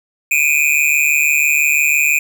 square tone with amplitude modulation, 2437 Hz, D#7, 37 cents flat, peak -8 dBFS, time 0.31-2.19 s, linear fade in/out 5 ms, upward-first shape sine, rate 146 Hz, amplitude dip 95%, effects none

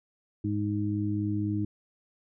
harmonic tone, 103.83 Hz, G#2, in tune, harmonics 1 / 2 / 3, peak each -30 / -33 / -30 dBFS, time 0.44-1.65 s, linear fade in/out 5 ms, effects none

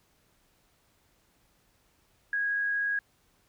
sine tone with amplitude modulation, 1648 Hz, G#6, 14 cents flat, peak -25 dBFS, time 2.33-2.99 s, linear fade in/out 2 ms, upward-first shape sine, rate 96.7 Hz, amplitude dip 25%, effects pink hiss -68 dBFS RMS until 3.48 s

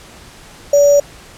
sine tone with sample-and-hold, 573 Hz, D5, 43 cents flat, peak -6 dBFS, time 0.73-1 s, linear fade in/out 5 ms, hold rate 6300 Hz, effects pink hiss -39 dBFS RMS until 1.37 s + low-pass 10000 Hz 12 dB/octave

